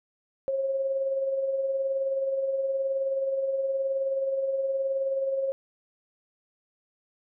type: tone with tremolo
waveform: sine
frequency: 540 Hz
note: C#5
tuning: 45 cents flat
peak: -23 dBFS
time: 0.48-5.52 s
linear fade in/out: 0 ms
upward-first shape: sine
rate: 19 Hz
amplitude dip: 40%
effects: none